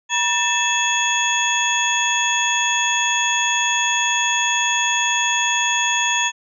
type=tone cluster; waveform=sine; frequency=956 / 1789 / 2631 / 3365 / 6660 Hz; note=A#5 / A6 / E7 / G#7 / G#8; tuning=+43 / +28 / -4 / +22 / +4 cents; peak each=-23 dBFS; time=0.09-6.32 s; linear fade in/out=50 ms; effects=none